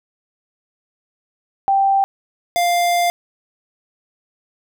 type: tone pair in turn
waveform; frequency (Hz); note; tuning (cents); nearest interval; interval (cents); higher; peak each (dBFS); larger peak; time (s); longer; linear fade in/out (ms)
sine / square; 784 / 698.5; G5 / F5; 0 / 0; major second; 200; first; -12 / -15; first; 1.68-2.04 / 2.56-3.1; second; 0
effects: none